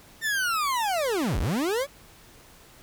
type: linear two-way sweep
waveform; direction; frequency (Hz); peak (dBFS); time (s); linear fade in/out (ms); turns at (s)
40% pulse; down then up; 1827 to 31.34 to 586; -23; 0.21-1.87; 50; 1.39
effects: pink hiss -52 dBFS RMS until 2.82 s